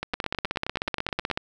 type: two click trains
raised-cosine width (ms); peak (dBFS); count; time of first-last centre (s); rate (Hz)
0.3; -10 / -13; 21 / 13; 0.14-1.375 / 0.03-1.301; 16.2 / 9.44
effects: none